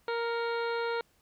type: harmonic tone with a mistuned harmonic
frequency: 466.6 Hz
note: A#4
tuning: 2 cents sharp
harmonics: 1 / 2 / 3 / 4 / 5 / 6 / 7 / 8 / 9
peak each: -31 / -36 / -37 / -47 / -45 / -51 / -53 / -49 / -47 dBFS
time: 0.08-1.01 s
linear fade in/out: 2 ms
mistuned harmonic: 5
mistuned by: -58 cents
effects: pink hiss -68 dBFS RMS until 1.21 s